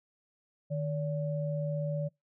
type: tone pair together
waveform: sine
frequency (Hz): 152.56 / 574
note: D#3 / D5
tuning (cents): -34 / -40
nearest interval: octave + major seventh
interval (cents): 2294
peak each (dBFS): -31 / -35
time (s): 0.7-2.09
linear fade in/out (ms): 20
effects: noise-tail reverb RT60 0.2 s tail -25 dB re dry